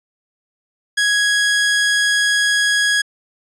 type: tone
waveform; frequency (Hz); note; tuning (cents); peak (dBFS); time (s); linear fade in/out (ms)
sawtooth; 1661.2; G#6; 0; -10; 0.97-3.02; 10
effects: resampled to 22050 Hz